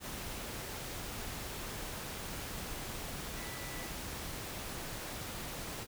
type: tone in noise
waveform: sine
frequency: 1975.5 Hz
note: B6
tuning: in tune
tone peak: -50 dBFS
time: 3.33-3.91 s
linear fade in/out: 50 ms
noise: pink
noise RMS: -42 dBFS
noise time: 0-5.87 s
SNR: -11 dB
effects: none